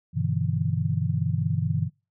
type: chord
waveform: sine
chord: E minor seventh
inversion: first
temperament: just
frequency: 98.89 / 123.61 / 148.33 / 164.81 Hz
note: G2 / B2 / D3 / E3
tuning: +16 / +2 / +18 / 0 cents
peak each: -28 dBFS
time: 0.13-1.9 s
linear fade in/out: 50 ms
effects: noise-tail reverb RT60 0.3 s tail -26 dB re dry